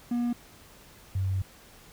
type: tone pair in turn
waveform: triangle / sine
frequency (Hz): 240 / 95.24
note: B3 / G2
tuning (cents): -49 / -49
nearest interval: octave + major third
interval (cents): 1600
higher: first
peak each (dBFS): -23 / -25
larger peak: first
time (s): 0.11-0.33 / 1.15-1.42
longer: second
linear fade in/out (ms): 5
effects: pink hiss -53 dBFS RMS until 1.92 s